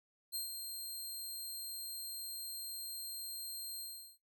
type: tone with ADSR envelope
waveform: 15% pulse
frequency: 4186 Hz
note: C8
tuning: in tune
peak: -30 dBFS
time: 0.32-4.18 s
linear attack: 30 ms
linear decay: 130 ms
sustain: -6 dB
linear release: 380 ms
effects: noise-tail reverb RT60 0.2 s tail -21 dB re dry